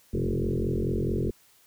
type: tone with frequency modulation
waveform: sine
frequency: 130.81 Hz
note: C3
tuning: in tune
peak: -24 dBFS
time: 0.13-1.31 s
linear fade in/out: 10 ms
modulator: 44.6 Hz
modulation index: 6.8
effects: white hiss -60 dBFS RMS until 1.66 s